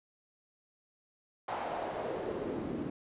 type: noise with band-pass filter sweep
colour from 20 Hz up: pink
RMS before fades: -37 dBFS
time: 1.48-2.9 s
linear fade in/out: 5 ms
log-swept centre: 850 to 270 Hz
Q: 2.3
effects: resampled to 8000 Hz